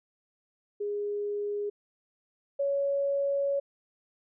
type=tone pair in turn; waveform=sine; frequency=411.4 / 559.3 Hz; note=G#4 / C#5; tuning=-16 / +15 cents; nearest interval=perfect fourth; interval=531 cents; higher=second; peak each=-29 / -25 dBFS; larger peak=second; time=0.8-1.7 / 2.59-3.6 s; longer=second; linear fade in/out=10 ms; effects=none